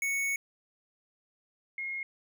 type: tone pair in turn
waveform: square / sine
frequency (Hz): 2217 / 2150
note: C#7 / C7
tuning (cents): 0 / +47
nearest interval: minor second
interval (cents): 53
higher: first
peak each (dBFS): -29 / -33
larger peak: first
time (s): 0.02-0.36 / 1.78-2.03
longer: first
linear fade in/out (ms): 2
effects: none